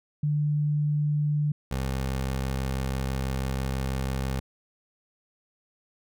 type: tone pair in turn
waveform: sine / 20% pulse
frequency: 148.4 / 66.1 Hz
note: D3 / C2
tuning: +18 / +18 cents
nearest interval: octave + major second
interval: 1400 cents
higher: first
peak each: -22 dBFS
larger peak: neither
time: 0.23-1.52 / 1.71-4.4 s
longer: second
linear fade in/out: 5 ms
effects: none